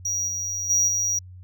triangle tone with level steps, 5760 Hz, F#8, 47 cents flat, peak -22 / -25 / -16 / -20 dBFS, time 0.05-1.19 s, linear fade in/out 5 ms, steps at 0.27 / 0.69 / 0.87 s, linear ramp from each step 20 ms, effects added 91 Hz sine -40 dBFS peak until 1.43 s

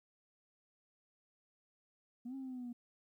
sine exponential two-way sweep, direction up then down, 233.1 to 271.3 to 237.8 Hz, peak -40 dBFS, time 2.25-2.73 s, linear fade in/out 10 ms, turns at 2.35 s, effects tanh soft clip ceiling -39 dBFS + 13-bit

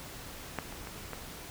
clicks, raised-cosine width 0.5 ms, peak -17 / -30 / -26 / -23 dBFS, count 4, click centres 0.587 / 0.725 / 0.872 / 1.133 s, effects pink hiss -45 dBFS RMS until 1.5 s

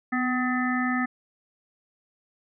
harmonic tone with a mistuned harmonic, 253.4 Hz, B3, 45 cents sharp, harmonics 1 / 3 / 5 / 7 / 8, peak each -25 / -33 / -31 / -30 / -35 dBFS, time 0.12-1.06 s, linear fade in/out 10 ms, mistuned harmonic 1, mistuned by -26 cents, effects none

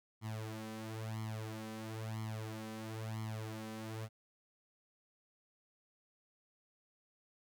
sawtooth tone with flanger, 110 Hz, A2, in tune, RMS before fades -43 dBFS, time 0.21-4.09 s, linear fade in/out 50 ms, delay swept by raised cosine 0.94 to 3.94 ms, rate 1 Hz, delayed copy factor +1, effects none

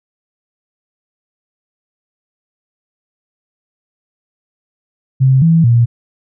sine tone with pitch steps, 132.1 / 164.6 / 118.2 Hz, C3 / E3 / A#2, +17 / -2 / +24 cents, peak -6 dBFS, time 5.2-5.86 s, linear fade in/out 20 ms, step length 220 ms, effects none

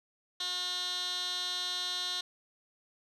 15% pulse tone with band-pass filter, 360 Hz, F#4, 47 cents flat, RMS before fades -35 dBFS, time 0.4-2.21 s, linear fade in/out 5 ms, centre 4000 Hz, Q 4, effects none

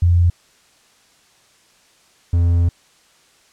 sine / triangle tone pair in turn, 86.9 / 85.9 Hz, F2 / F2, -8 / -28 cents, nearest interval unison, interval 20 cents, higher first, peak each -10 dBFS, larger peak neither, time 0.02-0.3 / 2.33-2.69 s, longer second, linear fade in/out 5 ms, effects white hiss -54 dBFS RMS until 3.52 s + low-pass 8000 Hz 12 dB/octave

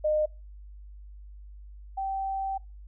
sine tone pair in turn, 611 / 775.8 Hz, D#5 / G5, -32 / -18 cents, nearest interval major third, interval 414 cents, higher second, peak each -22 / -28 dBFS, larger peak first, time 0.04-0.26 / 1.97-2.58 s, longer second, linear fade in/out 10 ms, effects noise-tail reverb RT60 0.3 s tail -25 dB re dry + added 50 Hz sine -43 dBFS peak until 2.87 s

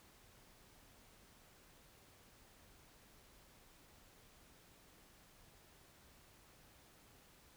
silence, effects pink hiss -65 dBFS RMS until 7.56 s

